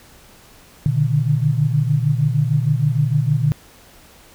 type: tone cluster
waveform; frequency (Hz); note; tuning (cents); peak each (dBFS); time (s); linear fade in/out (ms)
sine; 120.7 / 145.5 / 152; B2 / D3 / D#3; -39 / -16 / -40; -19; 0.86-3.52; 0
effects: pink hiss -47 dBFS RMS until 4.34 s